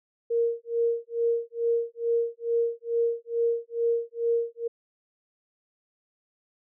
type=tone with tremolo; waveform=sine; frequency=466.2 Hz; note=A#4; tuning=in tune; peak=-20 dBFS; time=0.3-4.68 s; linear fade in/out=10 ms; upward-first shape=sine; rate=2.3 Hz; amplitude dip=100%; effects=none